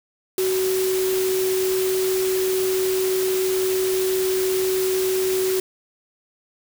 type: tone in noise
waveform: sine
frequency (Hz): 375.6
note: F#4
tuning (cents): +26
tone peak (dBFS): -19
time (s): 0.38-5.6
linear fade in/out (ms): 2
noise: white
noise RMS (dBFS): -29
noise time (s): 0.38-5.6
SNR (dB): +7
effects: none